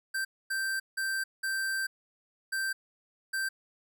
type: tone bursts at uneven times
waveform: square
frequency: 1565 Hz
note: G6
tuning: 3 cents flat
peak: -30 dBFS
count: 6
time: 0.14-0.25 / 0.5-0.8 / 0.97-1.24 / 1.43-1.87 / 2.52-2.73 / 3.33-3.49 s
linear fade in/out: 10 ms
effects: none